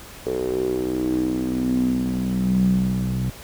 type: tone with band-pass filter sweep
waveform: sawtooth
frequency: 63.1 Hz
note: B1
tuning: 38 cents sharp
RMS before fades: -22 dBFS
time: 0.26-3.3 s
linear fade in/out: 5 ms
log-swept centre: 430 to 150 Hz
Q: 8.9
effects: pink hiss -41 dBFS RMS until 3.43 s